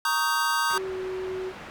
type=chord; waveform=square; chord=Eb dominant seventh; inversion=second; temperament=just; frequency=933.4 / 1120.1 / 1244.5 / 1555.6 Hz; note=Bb5 / Db6 / Eb6 / G6; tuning=+2 / +18 / 0 / -14 cents; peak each=-29 / -31 / -29 / -28 dBFS; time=0.05-0.78 s; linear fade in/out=2 ms
type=low-pass noise; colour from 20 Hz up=white; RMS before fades=-42 dBFS; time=0.7-1.7 s; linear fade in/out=0 ms; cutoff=1700 Hz; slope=12 dB/octave
type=tone with pitch glide; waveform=sine; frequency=380 to 373.9 Hz; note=F#4 to F#4; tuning=+46 to +18 cents; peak=-29 dBFS; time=0.72-1.53 s; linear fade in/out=50 ms; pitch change=-28 cents; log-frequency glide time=0.85-0.95 s
effects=none